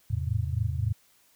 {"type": "tone cluster", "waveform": "sine", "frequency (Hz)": [82.3, 105.6, 109.5, 132.6], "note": ["E2", "G#2", "A2", "C3"], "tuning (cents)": [-2, 29, -8, 23], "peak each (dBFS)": [-30, -31, -31, -33], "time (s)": [0.1, 0.93], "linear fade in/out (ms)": 10, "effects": ["white hiss -63 dBFS RMS until 1.35 s"]}